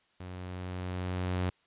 sawtooth tone with level ramp, 91.1 Hz, F#2, 26 cents flat, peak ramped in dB -37 to -24 dBFS, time 0.2-1.5 s, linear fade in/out 5 ms, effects white hiss -69 dBFS RMS until 1.66 s + resampled to 8000 Hz

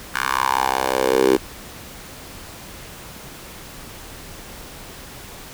10% pulse tone with high-pass filter sweep, 65.41 Hz, C2, in tune, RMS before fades -19 dBFS, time 0.14-1.37 s, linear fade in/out 10 ms, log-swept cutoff 1400 to 360 Hz, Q 3.9, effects pink hiss -38 dBFS RMS until 5.53 s

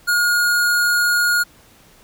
square tone, 1433 Hz, F6, 44 cents sharp, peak -15 dBFS, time 0.07-1.44 s, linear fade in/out 20 ms, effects pink hiss -50 dBFS RMS until 2.03 s

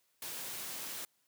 white noise, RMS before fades -42 dBFS, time 0.22-1.05 s, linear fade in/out 2 ms, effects white hiss -75 dBFS RMS until 1.27 s + high-pass 100 Hz 12 dB/octave

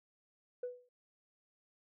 sine tone with exponential decay, 493.9 Hz, B4, in tune, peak -33 dBFS, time 0.63-0.89 s, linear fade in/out 5 ms, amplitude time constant 55 ms, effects tanh soft clip ceiling -33 dBFS

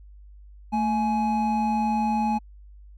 triangle tone pair together, 222.5 / 840 Hz, A3 / G#5, +20 / +19 cents, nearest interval octave + major seventh, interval 2299 cents, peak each -22 dBFS, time 0.72-2.39 s, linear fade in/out 20 ms, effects added 50 Hz sine -44 dBFS peak until 2.97 s

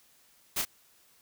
white noise with echo, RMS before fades -30 dBFS, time 0.56-0.62 s, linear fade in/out 10 ms, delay 32 ms, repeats 1, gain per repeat -4 dB, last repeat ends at 0.652 s, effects white hiss -63 dBFS RMS until 1.21 s

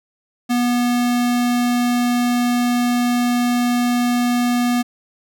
square tone, 243.2 Hz, B3, 26 cents flat, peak -16 dBFS, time 0.49-4.83 s, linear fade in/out 20 ms, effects none

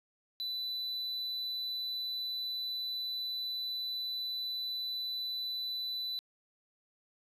triangle tone, 3988 Hz, B7, 16 cents sharp, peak -33 dBFS, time 0.4-6.19 s, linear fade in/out 0 ms, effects resampled to 32000 Hz

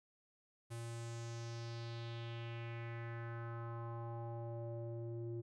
square tone with low-pass filter sweep, 116.54 Hz, A#2, in tune, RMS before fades -45 dBFS, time 0.7-5.42 s, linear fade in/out 20 ms, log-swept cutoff 10000 to 360 Hz, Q 2.9, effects none

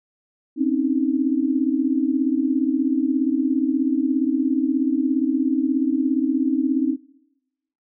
sine tone cluster, 259 / 275.9 / 313.9 Hz, C4 / C#4 / D#4, -17 / -8 / +15 cents, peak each -22 dBFS, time 0.56-6.97 s, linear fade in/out 50 ms, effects noise-tail reverb RT60 1.0 s tail -23 dB re dry

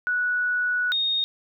sine tone pair in turn, 1472 / 3709 Hz, F#6 / A#7, -9 / -9 cents, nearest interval octave + major third, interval 1600 cents, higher second, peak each -21 dBFS, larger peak neither, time 0.07-0.92 / 0.92-1.24 s, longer first, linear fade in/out 0 ms, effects none

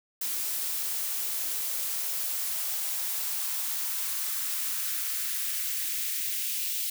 blue noise with high-pass filter sweep, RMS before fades -31 dBFS, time 0.21-6.9 s, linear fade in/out 5 ms, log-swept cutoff 240 to 2800 Hz, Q 1.5, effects none

